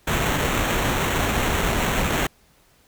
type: noise with sample-and-hold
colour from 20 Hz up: pink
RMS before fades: -22 dBFS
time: 0.07-2.27 s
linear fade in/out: 5 ms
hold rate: 4900 Hz
effects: pink hiss -58 dBFS RMS until 2.87 s